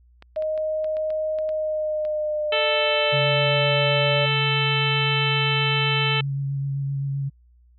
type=clicks; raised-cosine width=0.3 ms; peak=-27 dBFS; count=11; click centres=0.224 / 0.361 / 0.423 / 0.577 / 0.844 / 0.969 / 1.104 / 1.387 / 1.491 / 2.051 / 2.531 s
type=tone with pitch glide; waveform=sine; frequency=622.3 to 580.6 Hz; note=D#5 to D5; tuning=0 to -20 cents; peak=-22 dBFS; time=0.36-4.26 s; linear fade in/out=10 ms; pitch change=-120 cents; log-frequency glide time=1.49-3.71 s
type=harmonic tone; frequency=440 Hz; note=A4; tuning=in tune; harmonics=1 / 2 / 3 / 4 / 5 / 6 / 7 / 8 / 9; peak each=-30 / -31 / -30 / -32 / -30 / -26 / -25 / -37 / -34 dBFS; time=2.52-6.21 s; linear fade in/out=5 ms
type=tone with vibrato; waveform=sine; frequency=138.59 Hz; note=C#3; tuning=in tune; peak=-23 dBFS; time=3.12-7.3 s; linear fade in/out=20 ms; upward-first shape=sine; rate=7.7 Hz; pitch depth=16 cents each way
effects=added 60 Hz sine -52 dBFS peak until 7.78 s